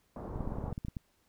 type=low-pass noise; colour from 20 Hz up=pink; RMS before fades=-41 dBFS; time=0.16-0.73 s; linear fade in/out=2 ms; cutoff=980 Hz; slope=24 dB/octave
type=clicks; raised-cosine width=5 ms; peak=-25 dBFS; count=12; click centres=0.36 / 0.407 / 0.475 / 0.521 / 0.585 / 0.641 / 0.681 / 0.726 / 0.779 / 0.849 / 0.884 / 0.968 s
effects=pink hiss -72 dBFS RMS until 1.28 s